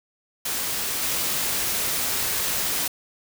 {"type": "noise with level steps", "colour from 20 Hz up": "white", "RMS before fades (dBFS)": [-27, -25], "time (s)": [0.45, 2.88], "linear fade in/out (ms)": 5, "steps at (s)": 1.02, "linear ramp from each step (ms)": 5, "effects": []}